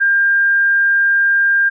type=tone; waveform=sine; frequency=1600 Hz; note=G6; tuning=35 cents sharp; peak=-10 dBFS; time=0-1.7 s; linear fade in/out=20 ms; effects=none